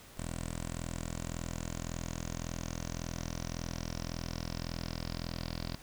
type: tone with low-pass filter sweep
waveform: 10% pulse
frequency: 41.8 Hz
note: E1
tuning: 25 cents sharp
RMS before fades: -39 dBFS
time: 0.17-5.76 s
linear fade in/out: 10 ms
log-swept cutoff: 8300 to 4700 Hz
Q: 5.9
effects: pink hiss -54 dBFS RMS until 5.82 s